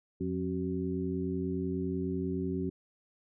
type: harmonic tone with a mistuned harmonic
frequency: 90 Hz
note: F#2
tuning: 47 cents flat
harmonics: 1 / 2 / 3 / 4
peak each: -39 / -35 / -35 / -36 dBFS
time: 0.2-2.7 s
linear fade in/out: 10 ms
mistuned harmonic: 4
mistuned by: +77 cents
effects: none